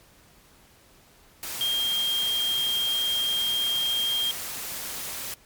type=tone in noise; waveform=sine; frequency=3210 Hz; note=G7; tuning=40 cents sharp; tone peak=-23 dBFS; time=1.61-4.31 s; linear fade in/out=0 ms; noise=white; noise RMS=-34 dBFS; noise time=1.43-5.34 s; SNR=+8 dB; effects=pink hiss -56 dBFS RMS until 5.45 s + MP3 96 kbps